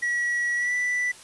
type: tone with pitch glide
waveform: triangle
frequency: 1927 to 1974.3 Hz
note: B6 to B6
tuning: -43 to -1 cents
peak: -21 dBFS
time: 0.02-1.12 s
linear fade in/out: 10 ms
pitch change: +42 cents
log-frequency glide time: 0.56-0.74 s
effects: white hiss -47 dBFS RMS until 1.23 s + resampled to 24000 Hz